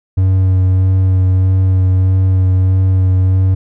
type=tone with vibrato; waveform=triangle; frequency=93.7 Hz; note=F#2; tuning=22 cents sharp; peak=-6 dBFS; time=0.17-3.55 s; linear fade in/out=10 ms; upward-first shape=sine; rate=1.6 Hz; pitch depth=14 cents each way; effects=none